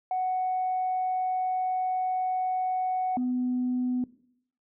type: tone pair in turn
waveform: sine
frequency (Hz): 742 / 250.1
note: F#5 / B3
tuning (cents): +5 / +22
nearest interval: octave + perfect fifth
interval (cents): 1883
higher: first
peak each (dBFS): -24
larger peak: neither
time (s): 0.11-3.17 / 3.17-4.04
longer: first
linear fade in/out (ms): 2
effects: noise-tail reverb RT60 0.7 s tail -19 dB re dry + tanh soft clip ceiling -21 dBFS